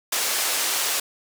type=band-pass noise; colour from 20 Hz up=white; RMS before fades=-24 dBFS; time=0.12-1 s; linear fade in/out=5 ms; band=440 to 11000 Hz; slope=12 dB/octave; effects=none